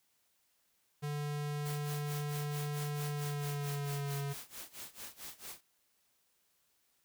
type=tone with pitch glide; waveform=square; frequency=146.83 to 140.93 Hz; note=D3 to C#3; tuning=0 to +29 cents; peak=-36 dBFS; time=1.02-4.34 s; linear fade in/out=20 ms; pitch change=-71 cents; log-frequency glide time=3.08-4.17 s
type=noise with tremolo; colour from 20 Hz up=white; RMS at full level=-45 dBFS; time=1.65-5.61 s; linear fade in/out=10 ms; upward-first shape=sine; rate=4.5 Hz; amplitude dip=90%
effects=white hiss -75 dBFS RMS until 7.04 s